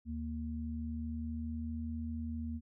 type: tone pair together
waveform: sine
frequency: 77.79 / 233.1 Hz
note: D#2 / A#3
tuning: 0 / 0 cents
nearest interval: octave + perfect fifth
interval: 1900 cents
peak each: -39 / -39 dBFS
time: 0.05-2.61 s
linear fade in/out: 50 ms
effects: none